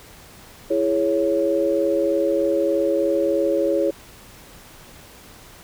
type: chord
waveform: sine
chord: C# minor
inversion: first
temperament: just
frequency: 332.6 / 415.8 / 554.4 Hz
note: E4 / G#4 / C#5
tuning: +16 / +2 / 0 cents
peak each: -22 / -23 / -20 dBFS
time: 0.7-3.91 s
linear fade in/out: 10 ms
effects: pink hiss -45 dBFS RMS until 5.63 s